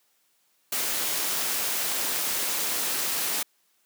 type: noise with amplitude modulation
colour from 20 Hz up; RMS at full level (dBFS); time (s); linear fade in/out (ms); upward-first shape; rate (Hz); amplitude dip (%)
white; -26; 0.72-3.43; 5; sine; 252; 35
effects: white hiss -68 dBFS RMS until 3.85 s + high-pass 200 Hz 12 dB/octave